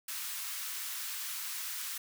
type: high-pass noise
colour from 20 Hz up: white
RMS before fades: -39 dBFS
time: 0.08-1.98 s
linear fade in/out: 5 ms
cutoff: 1100 Hz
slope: 24 dB/octave
effects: none